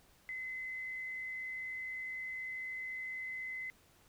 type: tone with frequency modulation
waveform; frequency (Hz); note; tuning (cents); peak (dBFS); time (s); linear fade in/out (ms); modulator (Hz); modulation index
sine; 2041; C7; -44; -39; 0.29-3.7; 0; 54.1; 0.34
effects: pink hiss -66 dBFS RMS until 4.08 s